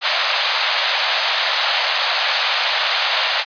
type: band-pass noise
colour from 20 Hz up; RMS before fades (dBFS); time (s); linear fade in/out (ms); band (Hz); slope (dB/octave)
white; -19; 0.01-3.45; 50; 570 to 4600; 48
effects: resampled to 11025 Hz